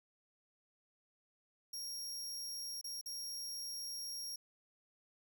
sawtooth tone with dropouts, 5588 Hz, F8, in tune, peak -39 dBFS, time 1.73-4.36 s, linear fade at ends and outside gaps 5 ms, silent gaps 2.813-2.842 / 3.013-3.059 s, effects none

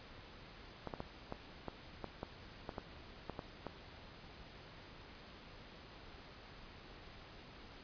clicks, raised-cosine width 1 ms, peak -27 dBFS, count 12, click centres 0.873 / 0.938 / 1.004 / 1.324 / 1.683 / 2.043 / 2.231 / 2.692 / 2.782 / 3.297 / 3.392 / 3.667 s, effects pink hiss -55 dBFS RMS until 7.83 s + resampled to 11025 Hz

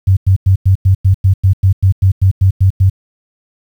sine tone bursts, 95.4 Hz, G2, 47 cents flat, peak -5 dBFS, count 15, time 0.07-2.899 s, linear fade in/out 10 ms, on 99 ms, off 96 ms, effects 7-bit

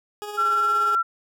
20% pulse tone with tremolo, 415.8 Hz, G#4, 2 cents sharp, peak -25 dBFS, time 0.22-0.95 s, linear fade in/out 0 ms, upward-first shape sine, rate 17 Hz, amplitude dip 40%
sine tone with vibrato, 1359 Hz, F6, 48 cents flat, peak -18 dBFS, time 0.37-1.03 s, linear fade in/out 20 ms, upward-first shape sine, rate 17 Hz, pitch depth 11 cents each way
effects none

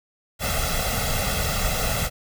pink noise with comb filter, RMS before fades -24 dBFS, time 0.39-2.1 s, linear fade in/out 50 ms, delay 1.5 ms, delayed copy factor +0.85, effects none

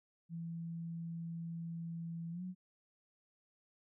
sine tone with pitch glide, 166.9 to 183.06 Hz, E3 to F#3, +22 to -18 cents, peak -40 dBFS, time 0.29-2.55 s, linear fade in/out 50 ms, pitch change +160 cents, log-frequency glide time 2.31-2.43 s, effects none

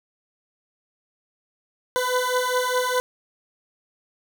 20% pulse beating tone pair, 499.2 / 504.1 Hz, B4 / B4, +19 / +35 cents, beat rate 4.9 Hz, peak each -19 dBFS, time 1.96-3 s, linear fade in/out 0 ms, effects none

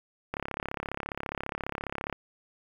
click train, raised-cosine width 0.5 ms, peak -17 dBFS, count 63, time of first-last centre 0.34-2.127 s, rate 34.7 Hz, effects 8-bit

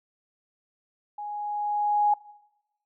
sine tone with level ramp, 830.6 Hz, G#5, in tune, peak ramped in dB -33 to -17 dBFS, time 1.18-2.14 s, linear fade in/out 5 ms, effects noise-tail reverb RT60 1.0 s tail -22 dB re dry

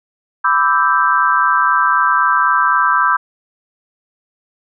sine chord, E minor seventh, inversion second, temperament equal with one note detuned, 995.2 / 1174.7 / 1318.5 / 1568 Hz, B5 / D6 / E6 / G6, +13 / 0 / 0 / 0 cents, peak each -16 dBFS, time 0.44-3.17 s, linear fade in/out 10 ms, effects none

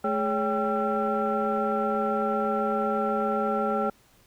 sine tone cluster, 216.1 / 417.9 / 560 / 788 / 1352 Hz, A3 / G#4 / C#5 / G5 / E6, -31 / +11 / +18 / +9 / +43 cents, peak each -29 dBFS, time 0.04-3.9 s, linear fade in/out 5 ms, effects tanh soft clip ceiling -16 dBFS + pink hiss -60 dBFS RMS until 4.26 s

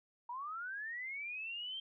sine linear sweep, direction up, 932.3 to 3169 Hz, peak -40 dBFS, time 0.29-1.8 s, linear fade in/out 5 ms, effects none

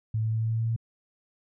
sine tone with pitch steps, 110 / 110.7 / 111.41 / 112.12 / 112.83 / 113.55 / 114.27 Hz, A2 / A2 / A2 / A2 / A2 / A#2 / A#2, 0 / +11 / +22 / +33 / +44 / -45 / -34 cents, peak -24 dBFS, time 0.14-0.763 s, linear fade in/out 5 ms, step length 89 ms, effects none

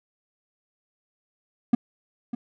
triangle tone with echo, 238.8 Hz, A#3, 42 cents sharp, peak -11 dBFS, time 1.73-1.75 s, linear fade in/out 5 ms, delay 600 ms, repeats 1, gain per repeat -13 dB, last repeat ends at 2.35 s, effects none

